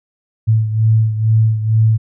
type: beating tone pair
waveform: sine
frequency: 110 / 112.2 Hz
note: A2 / A2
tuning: 0 / +34 cents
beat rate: 2.2 Hz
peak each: -11 / -17 dBFS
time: 0.47-1.98 s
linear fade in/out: 20 ms
effects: none